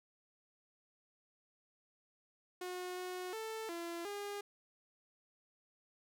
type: tone with pitch steps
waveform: sawtooth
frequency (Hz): 362.6 / 364.6 / 442.4 / 340.1 / 406.9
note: F#4 / F#4 / A4 / F4 / G#4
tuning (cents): -35 / -25 / +9 / -46 / -35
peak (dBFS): -37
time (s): 2.61-4.41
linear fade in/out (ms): 5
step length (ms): 360
effects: none